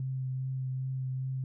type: tone with vibrato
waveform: sine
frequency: 130.81 Hz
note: C3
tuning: in tune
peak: -31 dBFS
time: 0-1.44 s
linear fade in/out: 2 ms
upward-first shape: triangle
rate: 2.5 Hz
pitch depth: 16 cents each way
effects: none

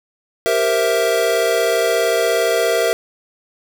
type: chord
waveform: square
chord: C dominant seventh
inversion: second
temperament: equal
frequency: 392 / 466.2 / 523.3 / 659.3 Hz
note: G4 / Bb4 / C5 / E5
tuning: 0 / 0 / 0 / 0 cents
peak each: -24 / -19 / -25 / -19 dBFS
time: 0.46-2.93 s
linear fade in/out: 0 ms
effects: none

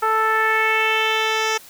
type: tone with low-pass filter sweep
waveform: 10% pulse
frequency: 440 Hz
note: A4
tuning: in tune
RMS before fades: -19 dBFS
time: 0.02-1.58 s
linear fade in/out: 10 ms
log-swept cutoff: 1200 to 5400 Hz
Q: 2.6
effects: white hiss -44 dBFS RMS until 1.69 s

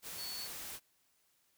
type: tone in noise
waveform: sine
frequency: 4435 Hz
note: C#8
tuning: in tune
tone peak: -42 dBFS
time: 0.16-0.49 s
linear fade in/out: 50 ms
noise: white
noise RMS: -45 dBFS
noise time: 0.02-0.8 s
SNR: 0 dB
effects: white hiss -74 dBFS RMS until 1.57 s

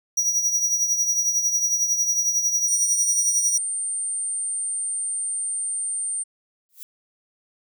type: tone with tremolo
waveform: square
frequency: 5790 Hz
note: F#8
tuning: 38 cents flat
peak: -17 dBFS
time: 0.17-3.58 s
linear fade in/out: 5 ms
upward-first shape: triangle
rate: 11 Hz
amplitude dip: 65%
type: tone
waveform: sine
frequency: 8900 Hz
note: C#9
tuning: 6 cents sharp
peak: -24 dBFS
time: 2.67-6.24 s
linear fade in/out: 20 ms
type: noise with exponential growth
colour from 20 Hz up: violet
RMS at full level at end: -34 dBFS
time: 6.69-6.83 s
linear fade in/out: 0 ms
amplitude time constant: 30 ms
effects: none

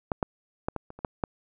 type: clicks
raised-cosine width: 1 ms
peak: -12 / -11 / -13 / -17 / -28 / -30 / -14 / -12 dBFS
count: 8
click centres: 0.118 / 0.228 / 0.685 / 0.763 / 0.904 / 0.99 / 1.048 / 1.238 s
effects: none

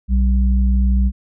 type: tone pair together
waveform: sine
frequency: 60.97 / 195.7 Hz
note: B1 / G3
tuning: -22 / -3 cents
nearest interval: octave + minor sixth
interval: 2019 cents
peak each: -12 / -21 dBFS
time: 0.08-1.12 s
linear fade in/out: 50 ms
effects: none

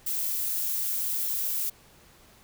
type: noise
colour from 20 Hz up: violet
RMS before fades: -29 dBFS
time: 0.06-1.7 s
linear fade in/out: 10 ms
effects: pink hiss -56 dBFS RMS until 2.43 s

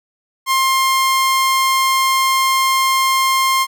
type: tone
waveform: sawtooth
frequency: 1060 Hz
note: C6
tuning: 22 cents sharp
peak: -9 dBFS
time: 0.46-3.67 s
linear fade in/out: 50 ms
effects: none

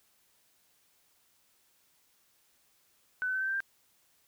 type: tone with pitch steps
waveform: sine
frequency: 1500 / 1516.6 / 1533.3 / 1550.2 / 1567.3 / 1584.6 Hz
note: F#6 / F#6 / G6 / G6 / G6 / G6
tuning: +23 / +42 / -39 / -20 / -1 / +18 cents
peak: -29 dBFS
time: 3.22-3.604 s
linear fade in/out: 0 ms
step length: 64 ms
effects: white hiss -69 dBFS RMS until 4.27 s

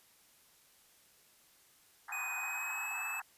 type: band-pass noise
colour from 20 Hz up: pink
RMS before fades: -44 dBFS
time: 2.08-3.22 s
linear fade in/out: 5 ms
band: 760 to 1900 Hz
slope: 96 dB/octave
type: tone with pitch glide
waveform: square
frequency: 2500 to 2608 Hz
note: D#7 to E7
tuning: +8 to -19 cents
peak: -38 dBFS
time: 2.12-3.2 s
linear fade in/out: 5 ms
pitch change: +73 cents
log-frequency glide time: 2.36-3.05 s
effects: white hiss -65 dBFS RMS until 3.37 s + resampled to 32000 Hz

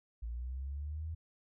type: linear sweep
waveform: sine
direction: up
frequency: 55.7 to 82.1 Hz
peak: -37 dBFS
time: 0.22-1.15 s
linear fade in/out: 10 ms
effects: none

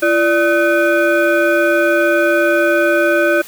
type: tone with frequency modulation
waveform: sine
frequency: 587.3 Hz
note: D5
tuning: in tune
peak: -10 dBFS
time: 0.02-3.42 s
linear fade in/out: 10 ms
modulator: 927 Hz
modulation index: 1.3
effects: white hiss -36 dBFS RMS until 3.47 s

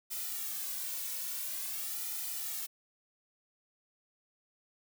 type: noise with flanger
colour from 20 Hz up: blue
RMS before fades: -38 dBFS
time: 0.1-2.67 s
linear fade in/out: 20 ms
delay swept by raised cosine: 1.8 to 2.47 ms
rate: 0.48 Hz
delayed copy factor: -0.95
effects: none

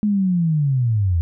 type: linear sweep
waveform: sine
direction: down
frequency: 213.2 to 79.5 Hz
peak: -15 dBFS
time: 0.03-1.21 s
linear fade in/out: 0 ms
effects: none

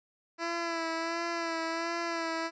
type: tone with vibrato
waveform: 10% pulse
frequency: 333 Hz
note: E4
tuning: 18 cents sharp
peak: -23 dBFS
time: 0.38-2.51 s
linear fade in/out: 50 ms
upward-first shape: sine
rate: 1.4 Hz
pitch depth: 33 cents each way
effects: resampled to 16000 Hz

